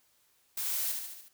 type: noise with echo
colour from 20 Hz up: blue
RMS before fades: -34 dBFS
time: 0.57-0.92 s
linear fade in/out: 5 ms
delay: 73 ms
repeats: 5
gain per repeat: -4 dB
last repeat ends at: 1.285 s
effects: white hiss -69 dBFS RMS until 1.33 s